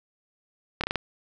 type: slowing click train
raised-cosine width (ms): 0.3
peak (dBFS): -10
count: 5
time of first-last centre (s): 0.81-0.957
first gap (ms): 27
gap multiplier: 1.21
effects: none